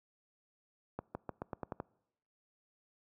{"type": "accelerating click train", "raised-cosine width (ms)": 1, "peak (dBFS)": -24, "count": 8, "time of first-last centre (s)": [0.99, 1.801], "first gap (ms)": 160, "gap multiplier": 0.89, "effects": ["noise-tail reverb RT60 0.8 s tail -24 dB re dry", "high-pass 80 Hz 12 dB/octave"]}